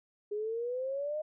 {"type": "exponential sweep", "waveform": "sine", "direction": "up", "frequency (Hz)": [410, 622.3], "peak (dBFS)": -32, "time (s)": [0.31, 1.22], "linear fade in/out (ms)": 10, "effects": []}